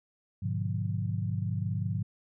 sine chord, G# diminished seventh, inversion none, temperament just, 103.83 / 124.59 / 149.51 / 179.41 Hz, G#2 / B2 / D3 / F3, 0 / +16 / +31 / +47 cents, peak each -31 / -36 / -36 / -36 dBFS, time 0.42-2.03 s, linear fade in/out 10 ms, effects none

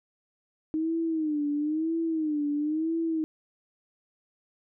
sine tone with vibrato, 310 Hz, D#4, 6 cents flat, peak -25 dBFS, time 0.74-3.24 s, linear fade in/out 0 ms, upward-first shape sine, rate 1 Hz, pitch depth 110 cents each way, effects none

